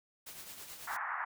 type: noise with tremolo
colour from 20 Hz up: white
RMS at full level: -46 dBFS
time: 0.26-0.97 s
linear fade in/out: 10 ms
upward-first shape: triangle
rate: 9.2 Hz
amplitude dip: 55%
type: band-pass noise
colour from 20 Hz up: pink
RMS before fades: -38 dBFS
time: 0.87-1.25 s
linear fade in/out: 10 ms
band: 830 to 1900 Hz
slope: 48 dB/octave
effects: none